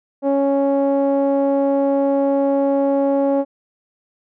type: tone with low-pass filter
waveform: sawtooth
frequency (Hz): 277.2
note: C#4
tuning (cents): 0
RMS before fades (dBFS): -17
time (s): 0.22-3.45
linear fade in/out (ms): 50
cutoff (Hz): 650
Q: 3.5
effects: none